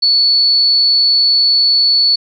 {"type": "tone", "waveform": "sine", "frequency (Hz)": 4435, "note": "C#8", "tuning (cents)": 0, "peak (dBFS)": -8, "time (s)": [0.02, 2.16], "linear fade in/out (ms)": 10, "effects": []}